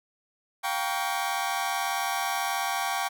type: chord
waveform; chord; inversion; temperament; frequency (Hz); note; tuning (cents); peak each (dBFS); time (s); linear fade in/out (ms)
sawtooth; G half-diminished seventh; third; just; 705.6 / 784 / 940.8 / 1128.9; F5 / G5 / Bb5 / Db6; +18 / 0 / +16 / +31; -30 / -26 / -31 / -29; 0.63-3.09; 20
effects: none